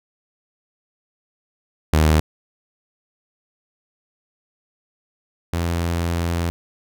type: tone pair in turn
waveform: sawtooth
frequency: 77.78 / 84.99 Hz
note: D#2 / F2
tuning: 0 / -47 cents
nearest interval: major second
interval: 153 cents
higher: second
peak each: -9 / -16 dBFS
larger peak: first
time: 1.93-2.2 / 5.53-6.5 s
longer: second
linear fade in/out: 0 ms
effects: none